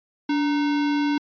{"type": "tone with sample-and-hold", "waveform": "sine", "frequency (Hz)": 290, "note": "D4", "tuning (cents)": -22, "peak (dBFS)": -19, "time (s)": [0.29, 1.18], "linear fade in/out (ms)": 5, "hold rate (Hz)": 1225, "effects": ["resampled to 11025 Hz"]}